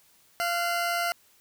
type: tone pair together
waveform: 20% pulse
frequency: 691 / 1480 Hz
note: F5 / F#6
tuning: -19 / 0 cents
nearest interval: octave + minor second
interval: 1319 cents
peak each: -21 / -31 dBFS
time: 0.4-1.12 s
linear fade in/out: 0 ms
effects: white hiss -61 dBFS RMS until 1.4 s